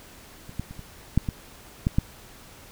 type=clicks; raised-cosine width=5 ms; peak=-29 / -16 / -26 / -26 / -6 / -14 / -9 / -7 dBFS; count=8; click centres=0.494 / 0.596 / 0.71 / 0.793 / 1.176 / 1.288 / 1.869 / 1.985 s; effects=pink hiss -48 dBFS RMS until 2.71 s